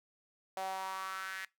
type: tone with high-pass filter sweep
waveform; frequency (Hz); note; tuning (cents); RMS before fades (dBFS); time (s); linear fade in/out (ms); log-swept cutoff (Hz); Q
sawtooth; 190; F#3; +46; -40; 0.57-1.45; 0; 680 to 1800; 4.6
effects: noise-tail reverb RT60 0.2 s tail -21 dB re dry